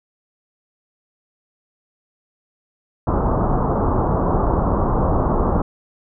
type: low-pass noise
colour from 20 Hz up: pink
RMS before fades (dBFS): -18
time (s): 3.07-5.62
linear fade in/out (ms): 5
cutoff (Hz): 1200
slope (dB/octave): 48
effects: none